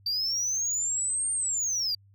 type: linear two-way sweep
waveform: sine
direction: up then down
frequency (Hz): 4620 to 8830 to 4620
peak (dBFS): -23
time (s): 0.06-1.95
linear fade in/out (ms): 5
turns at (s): 1.32
effects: tanh soft clip ceiling -25 dBFS + added 99 Hz sine -55 dBFS peak until 2.14 s